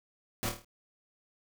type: noise with echo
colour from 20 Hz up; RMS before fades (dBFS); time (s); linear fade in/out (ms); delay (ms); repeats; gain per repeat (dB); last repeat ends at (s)
pink; -33; 0.43-0.49; 0; 26; 6; -5; 0.646
effects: none